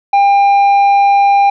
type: tone with tanh clipping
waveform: sine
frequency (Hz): 800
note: G5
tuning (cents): +35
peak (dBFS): -7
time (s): 0.13-1.5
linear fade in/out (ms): 5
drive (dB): 6
effects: none